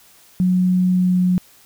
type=tone with pitch glide; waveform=sine; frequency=182.6 to 181.44 Hz; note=F#3 to F#3; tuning=-23 to -34 cents; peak=-13 dBFS; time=0.4-1.38 s; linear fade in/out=0 ms; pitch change=-11 cents; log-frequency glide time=0.93-1.19 s; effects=white hiss -50 dBFS RMS until 1.65 s